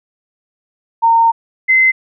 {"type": "tone pair in turn", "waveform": "sine", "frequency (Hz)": [917, 2059], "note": ["A#5", "C7"], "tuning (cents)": [-29, -28], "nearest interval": "octave + major second", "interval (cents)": 1401, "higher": "second", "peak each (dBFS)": -7, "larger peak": "neither", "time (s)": [[1.02, 1.32], [1.68, 1.92]], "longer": "first", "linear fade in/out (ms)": 20, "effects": []}